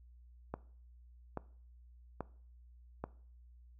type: click train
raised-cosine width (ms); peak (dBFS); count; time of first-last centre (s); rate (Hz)
1; -24; 4; 0.54-3.04; 1.2
effects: noise-tail reverb RT60 0.5 s tail -20 dB re dry + added 60 Hz sine -56 dBFS peak until 3.79 s